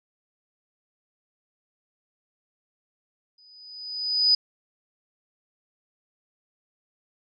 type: tone with exponential growth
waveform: sine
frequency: 4978 Hz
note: D#8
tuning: in tune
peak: -14 dBFS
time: 3.38-4.35 s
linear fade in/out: 5 ms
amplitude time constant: 210 ms
effects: none